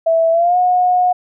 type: tone with pitch glide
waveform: sine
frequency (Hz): 657 to 724.8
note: E5 to F#5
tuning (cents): -6 to -36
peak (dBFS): -10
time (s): 0.06-1.13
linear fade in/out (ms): 10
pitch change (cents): +170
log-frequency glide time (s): 0.31-0.57
effects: none